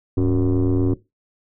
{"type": "tone with frequency modulation", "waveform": "sine", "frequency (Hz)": 190.6, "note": "G3", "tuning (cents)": -48, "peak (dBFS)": -13, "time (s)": [0.17, 0.94], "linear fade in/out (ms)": 5, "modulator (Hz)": 88, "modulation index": 2.2, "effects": ["noise-tail reverb RT60 0.2 s tail -18 dB re dry", "tanh soft clip ceiling -14 dBFS"]}